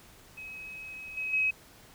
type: tone with level steps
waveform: sine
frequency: 2549 Hz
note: D#7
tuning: 41 cents sharp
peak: -40 / -31 / -24 dBFS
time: 0.37-1.51 s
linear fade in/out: 10 ms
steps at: 1.17 / 1.33 s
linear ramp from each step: 5 ms
effects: pink hiss -55 dBFS RMS until 1.94 s